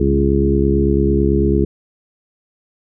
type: harmonic tone with a mistuned harmonic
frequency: 69 Hz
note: C#2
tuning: 7 cents flat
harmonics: 1 / 2 / 3 / 4 / 5 / 6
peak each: -17 / -21 / -19 / -22 / -18 / -19 dBFS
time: 0-1.65 s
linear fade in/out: 5 ms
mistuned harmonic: 2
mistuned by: +39 cents
effects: none